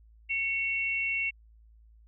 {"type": "tone pair together", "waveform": "sine", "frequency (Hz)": [2217, 2718], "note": ["C#7", "F7"], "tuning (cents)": [0, -48], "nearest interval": "major third", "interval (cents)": 352, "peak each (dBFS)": [-30, -30], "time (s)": [0.29, 1.31], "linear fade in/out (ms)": 20, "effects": ["added 55 Hz sine -54 dBFS peak until 2.07 s"]}